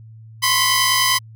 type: tone cluster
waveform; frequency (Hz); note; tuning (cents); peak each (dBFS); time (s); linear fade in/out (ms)
sawtooth; 1023 / 1073 / 1969 / 3059 / 4982; C6 / C6 / B6 / G7 / D#8; -39 / +43 / -6 / -43 / +1; -18; 0.42-1.19; 20
effects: added 111 Hz sine -38 dBFS peak until 1.35 s